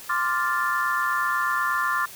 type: chord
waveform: sine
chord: D minor seventh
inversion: third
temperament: equal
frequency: 1046.5 / 1174.7 / 1396.9 / 1760 Hz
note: C6 / D6 / F6 / A6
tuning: 0 / 0 / 0 / 0 cents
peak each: -27 dBFS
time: 0.09-2.06 s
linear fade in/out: 10 ms
effects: white hiss -42 dBFS RMS until 2.15 s